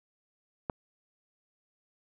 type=click; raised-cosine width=1 ms; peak=-17 dBFS; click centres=0.698 s; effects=none